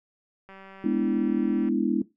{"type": "click train", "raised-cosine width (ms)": 0.5, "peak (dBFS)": -32, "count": 232, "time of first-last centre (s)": [0.49, 1.687], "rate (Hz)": 193}
{"type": "chord", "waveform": "sine", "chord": "E dominant seventh", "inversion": "first", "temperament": "equal with one note detuned", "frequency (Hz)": [207.7, 246.9, 292.3, 329.6], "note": ["G#3", "B3", "D4", "E4"], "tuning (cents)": [0, 0, -8, 0], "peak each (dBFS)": -27, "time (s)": [0.84, 2.02], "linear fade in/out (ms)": 5}
{"effects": ["noise-tail reverb RT60 0.2 s tail -17 dB re dry"]}